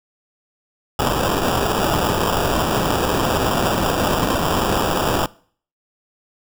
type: noise with sample-and-hold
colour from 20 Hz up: blue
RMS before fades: -19 dBFS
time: 0.99-5.26 s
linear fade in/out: 2 ms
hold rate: 2100 Hz
effects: noise-tail reverb RT60 0.5 s tail -22 dB re dry